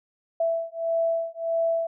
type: beating tone pair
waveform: sine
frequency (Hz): 662 / 663.6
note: E5 / E5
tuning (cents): +7 / +11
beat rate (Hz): 1.6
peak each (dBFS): -26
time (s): 0.4-1.87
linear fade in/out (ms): 5
effects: none